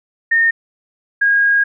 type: tone pair in turn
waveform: sine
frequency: 1830 / 1633.6 Hz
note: A#6 / G#6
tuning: -32 / -29 cents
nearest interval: major second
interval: 197 cents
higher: first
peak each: -10 dBFS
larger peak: neither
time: 0.31-0.51 / 1.21-1.64 s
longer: second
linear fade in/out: 10 ms
effects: none